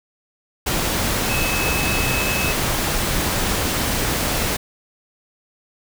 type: tone in noise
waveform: sine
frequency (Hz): 2586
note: E7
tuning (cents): -34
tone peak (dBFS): -24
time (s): 1.29-2.53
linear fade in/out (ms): 10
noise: pink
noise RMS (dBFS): -21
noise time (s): 0.66-4.57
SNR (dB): -6
effects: none